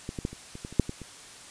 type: clicks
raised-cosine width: 3 ms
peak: -20 / -20 / -15 / -28 / -27 / -23 / -29 / -6 / -20 / -27 dBFS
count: 10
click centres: 0.091 / 0.188 / 0.251 / 0.33 / 0.554 / 0.649 / 0.726 / 0.797 / 0.894 / 1.017 s
effects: white hiss -47 dBFS RMS until 1.5 s + resampled to 22050 Hz